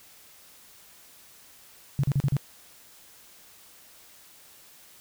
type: tone bursts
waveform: sine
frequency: 138.59 Hz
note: C#3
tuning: in tune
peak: -20 dBFS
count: 5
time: 1.99-2.367 s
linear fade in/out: 0 ms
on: 45 ms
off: 38 ms
effects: white hiss -53 dBFS RMS until 5 s